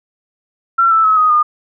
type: tone with pitch steps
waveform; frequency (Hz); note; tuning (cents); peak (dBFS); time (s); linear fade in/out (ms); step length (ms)
sine; 1357 / 1320.7 / 1285.3 / 1250.9 / 1217.4; E6 / E6 / E6 / D#6 / D#6; +50 / +3 / -44 / +9 / -38; -8; 0.78-1.43; 10; 130
effects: none